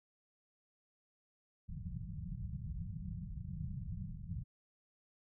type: low-pass noise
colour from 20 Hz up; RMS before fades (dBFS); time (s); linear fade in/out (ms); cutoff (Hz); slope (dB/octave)
white; -43; 1.68-4.44; 20; 190; 96
effects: none